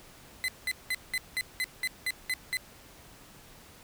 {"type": "tone bursts", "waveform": "35% pulse", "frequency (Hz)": 2029, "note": "B6", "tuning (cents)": 46, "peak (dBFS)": -26, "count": 10, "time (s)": [0.44, 2.57], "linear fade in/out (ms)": 0, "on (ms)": 42, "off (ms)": 190, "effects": ["pink hiss -53 dBFS RMS until 3.83 s"]}